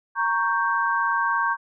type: chord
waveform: sine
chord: G diminished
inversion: first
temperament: equal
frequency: 932.3 / 1108.7 / 1568 Hz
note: Bb5 / Db6 / G6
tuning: 0 / 0 / 0 cents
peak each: -25 / -24 / -24 dBFS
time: 0.15-1.57 s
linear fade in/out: 50 ms
effects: none